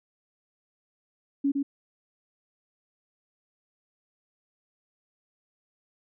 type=tone with echo; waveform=sine; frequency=279.4 Hz; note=C#4; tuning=14 cents sharp; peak=-21 dBFS; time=1.44-1.52 s; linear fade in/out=10 ms; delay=110 ms; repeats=1; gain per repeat=-3 dB; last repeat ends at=1.63 s; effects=none